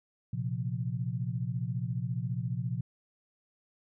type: chord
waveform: sine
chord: Bb suspended second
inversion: none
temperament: just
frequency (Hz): 116.54 / 131.11 / 174.81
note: Bb2 / C3 / F3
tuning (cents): 0 / +4 / +2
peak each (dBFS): -34 / -34 / -37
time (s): 0.33-2.81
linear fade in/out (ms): 5
effects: none